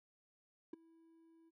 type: tone with ADSR envelope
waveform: triangle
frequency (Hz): 328.1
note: E4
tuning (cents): -8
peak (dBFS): -38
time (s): 0.73-1.51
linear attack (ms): 5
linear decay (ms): 10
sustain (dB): -24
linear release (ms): 29
effects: none